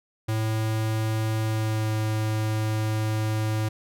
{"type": "tone with pitch glide", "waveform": "square", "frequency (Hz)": [110, 108.74], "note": ["A2", "A2"], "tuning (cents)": [0, -20], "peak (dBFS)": -24, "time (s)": [0.28, 3.69], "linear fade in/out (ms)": 10, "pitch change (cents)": -20, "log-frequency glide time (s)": [1.41, 1.94], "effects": []}